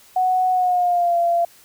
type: tone with pitch glide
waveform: sine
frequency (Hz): 740 to 686.5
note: F#5 to F5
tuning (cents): 0 to -30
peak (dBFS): -15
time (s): 0.16-1.45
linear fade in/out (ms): 5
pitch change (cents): -130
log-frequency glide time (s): 0.51-1.17
effects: white hiss -50 dBFS RMS until 1.64 s